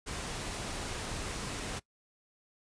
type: noise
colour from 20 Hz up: pink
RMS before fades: -38 dBFS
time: 0.06-1.8 s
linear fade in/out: 20 ms
effects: noise-tail reverb RT60 0.1 s tail -21 dB re dry + resampled to 22050 Hz